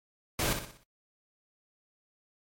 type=noise with echo; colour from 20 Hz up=pink; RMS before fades=-29 dBFS; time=0.39-0.53 s; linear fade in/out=2 ms; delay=61 ms; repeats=5; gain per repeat=-7 dB; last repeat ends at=0.835 s; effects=noise-tail reverb RT60 0.1 s tail -22 dB re dry + MP3 64 kbps